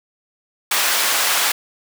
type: high-pass noise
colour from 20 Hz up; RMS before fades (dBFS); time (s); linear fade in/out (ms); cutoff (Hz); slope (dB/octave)
pink; -18; 0.71-1.52; 5; 1000; 12
effects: none